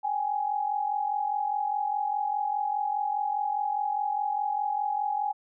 sine tone pair together, 791.1 / 836 Hz, G5 / G#5, +16 / +11 cents, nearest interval minor second, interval 95 cents, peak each -31 / -27 dBFS, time 0.03-5.33 s, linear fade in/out 20 ms, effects none

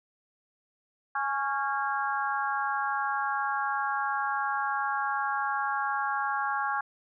harmonic tone with a mistuned harmonic, 277.2 Hz, C#4, in tune, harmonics 3 / 4 / 5 / 6, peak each -31 / -32 / -33 / -34 dBFS, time 1.15-6.81 s, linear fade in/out 5 ms, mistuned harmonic 6, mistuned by -31 cents, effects none

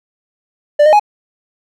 triangle tone with pitch steps, 590 / 614 / 835 Hz, D5 / D#5 / G#5, +8 / -23 / +9 cents, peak -3 dBFS, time 0.79-0.997 s, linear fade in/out 10 ms, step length 69 ms, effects none

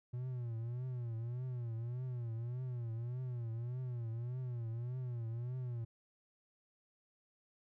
triangle tone with vibrato, 120.6 Hz, B2, 41 cents flat, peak -36 dBFS, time 0.13-5.85 s, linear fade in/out 10 ms, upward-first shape triangle, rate 1.7 Hz, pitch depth 130 cents each way, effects none

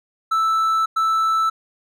triangle tone bursts at uneven times, 1318.5 Hz, E6, in tune, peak -14 dBFS, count 2, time 0.31-0.86 / 0.96-1.5 s, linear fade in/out 10 ms, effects none

